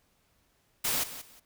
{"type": "noise with echo", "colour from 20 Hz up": "white", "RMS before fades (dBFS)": -29, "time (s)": [0.84, 1.04], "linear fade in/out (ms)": 10, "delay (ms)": 180, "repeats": 2, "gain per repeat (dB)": -13, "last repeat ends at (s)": 1.4, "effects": ["pink hiss -70 dBFS RMS until 1.45 s"]}